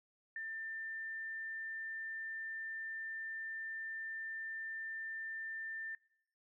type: tone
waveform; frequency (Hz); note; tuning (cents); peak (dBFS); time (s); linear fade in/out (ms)
sine; 1790; A6; +29; -40; 0.36-5.95; 2
effects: noise-tail reverb RT60 0.8 s tail -25 dB re dry